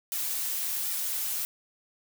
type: noise with flanger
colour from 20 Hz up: blue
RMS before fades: -31 dBFS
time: 0.12-1.45 s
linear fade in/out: 0 ms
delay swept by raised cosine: 1.8 to 7.6 ms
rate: 1.3 Hz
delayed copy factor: -0.65
effects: none